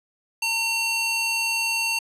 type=tone with high-pass filter; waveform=square; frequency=910 Hz; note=A#5; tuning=42 cents flat; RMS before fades=-24 dBFS; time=0.42-1.99 s; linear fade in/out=5 ms; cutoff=2300 Hz; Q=1.3; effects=low-pass 11000 Hz 12 dB/octave